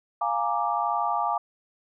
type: chord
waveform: sine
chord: Bb dominant seventh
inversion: second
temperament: equal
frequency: 698.5 / 830.6 / 932.3 / 1174.7 Hz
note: F5 / Ab5 / Bb5 / D6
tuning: 0 / 0 / 0 / 0 cents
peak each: -29 / -28 / -30 / -28 dBFS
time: 0.21-1.38 s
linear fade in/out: 5 ms
effects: none